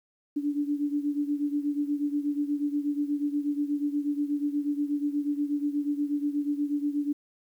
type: beating tone pair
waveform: sine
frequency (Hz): 288.5 / 296.8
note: D4 / D4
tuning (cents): -31 / +18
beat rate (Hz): 8.3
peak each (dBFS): -27 / -31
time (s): 0.36-7.13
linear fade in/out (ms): 10
effects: 10-bit